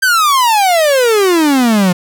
45% pulse exponential sweep, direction down, 1588 to 174.1 Hz, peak -8 dBFS, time 0.02-1.93 s, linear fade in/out 10 ms, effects none

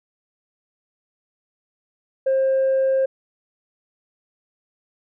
sine tone, 532 Hz, C5, 29 cents sharp, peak -14 dBFS, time 2.26-3.06 s, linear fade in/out 10 ms, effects tanh soft clip ceiling -14 dBFS

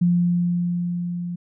sine tone with level ramp, 174.9 Hz, F3, 3 cents sharp, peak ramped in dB -14 to -26 dBFS, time 0.01-1.36 s, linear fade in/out 10 ms, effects none

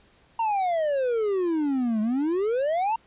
triangle exponential two-way sweep, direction down then up, 932.3 to 210 to 932.3 Hz, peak -20 dBFS, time 0.39-2.96 s, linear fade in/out 5 ms, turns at 2.01 s, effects pink hiss -59 dBFS RMS until 3.06 s + resampled to 8000 Hz

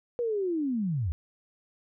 sine linear sweep, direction down, 490 to 70.6 Hz, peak -26 dBFS, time 0.19-1.12 s, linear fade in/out 0 ms, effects none

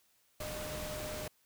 sine tone in noise, 610 Hz, D#5, 34 cents flat, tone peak -42 dBFS, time 0.4-1.28 s, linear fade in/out 5 ms, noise pink, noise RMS -42 dBFS, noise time 0.4-1.28 s, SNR -3 dB, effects white hiss -71 dBFS RMS until 1.45 s

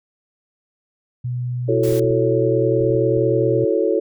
sine tone, 123.47 Hz, B2, in tune, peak -21 dBFS, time 1.24-3.65 s, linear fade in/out 10 ms
sine chord, F# minor seventh, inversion third, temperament equal, 329.6 / 370 / 440 / 554.4 Hz, E4 / F#4 / A4 / C#5, 0 / 0 / 0 / 0 cents, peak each -22 / -21 / -19 / -22 dBFS, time 1.68-4 s, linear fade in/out 10 ms
white noise, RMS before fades -35 dBFS, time 1.83-2 s, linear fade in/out 5 ms
clicks, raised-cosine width 5 ms, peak -23 dBFS, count 9, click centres 1.89 / 1.925 / 2.043 / 2.107 / 2.811 / 2.842 / 2.903 / 2.95 / 3.172 s
effects none

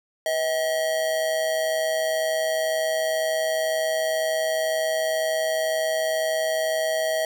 square tone with amplitude modulation, 639 Hz, D#5, 46 cents sharp, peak -20 dBFS, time 0.26-7.25 s, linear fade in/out 2 ms, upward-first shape sine, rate 142 Hz, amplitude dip 55%, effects none

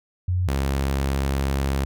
sine / sawtooth tone pair in turn, 90.5 / 68.25 Hz, F#2 / C#2, -38 / -26 cents, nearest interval perfect fourth, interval 488 cents, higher first, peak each -19 / -17 dBFS, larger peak second, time 0.28-0.48 / 0.48-1.85 s, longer second, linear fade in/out 5 ms, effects none

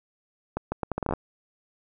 accelerating click train, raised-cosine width 1 ms, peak -13 dBFS, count 11, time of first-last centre 0.57-1.136 s, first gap 150 ms, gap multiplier 0.75, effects none

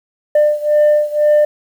sine beating tone pair, 597 / 599 Hz, D5 / D5, +28 / +34 cents, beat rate 2 Hz, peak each -10 / -12 dBFS, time 0.35-1.45 s, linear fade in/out 5 ms, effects tanh soft clip ceiling -6 dBFS + 7-bit

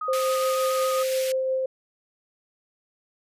sine tone with vibrato, 1243 Hz, D#6, 2 cents flat, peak -27 dBFS, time 0.01-1.03 s, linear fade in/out 5 ms, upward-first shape square, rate 7.2 Hz, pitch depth 15 cents each way
sine tone with tremolo, 523.3 Hz, C5, in tune, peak -21 dBFS, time 0.08-1.66 s, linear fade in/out 5 ms, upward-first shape triangle, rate 5.7 Hz, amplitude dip 25%
pink high-pass noise, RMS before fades -34 dBFS, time 0.13-1.32 s, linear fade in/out 2 ms, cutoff 1900 Hz, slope 24 dB/octave
effects resampled to 32000 Hz

